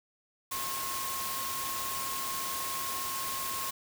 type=tone in noise; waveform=sine; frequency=1077 Hz; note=C6; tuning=50 cents sharp; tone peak=-37 dBFS; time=0.51-3.71 s; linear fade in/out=10 ms; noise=white; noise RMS=-36 dBFS; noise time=0.51-3.71 s; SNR=-4 dB; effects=none